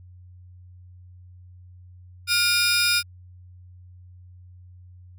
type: tone cluster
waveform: 40% pulse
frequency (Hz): 1415 / 2403 / 3700 / 5050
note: F6 / D7 / A#7 / D#8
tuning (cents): +22 / +39 / -14 / +25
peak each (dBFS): -24 / -23 / -26 / -22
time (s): 2.27-3.03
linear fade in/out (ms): 50
effects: added 90 Hz sine -44 dBFS peak until 5.18 s